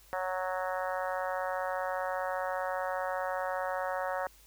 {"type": "harmonic tone", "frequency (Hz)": 185, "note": "F#3", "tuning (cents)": 0, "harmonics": [3, 4, 5, 6, 7, 8, 9, 10], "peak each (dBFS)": [-35, -37, -39, -41, -42, -43, -44, -45], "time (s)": [0.13, 4.27], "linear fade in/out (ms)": 0, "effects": ["added 50 Hz sine -60 dBFS peak until 4.46 s", "white hiss -60 dBFS RMS until 4.46 s"]}